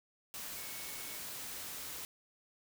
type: tone in noise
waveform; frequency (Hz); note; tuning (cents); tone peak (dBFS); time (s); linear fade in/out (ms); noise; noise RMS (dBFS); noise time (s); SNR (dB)
sine; 2215; C#7; -2; -54; 0.57-1.17; 0; white; -44; 0.34-2.05; -13
effects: none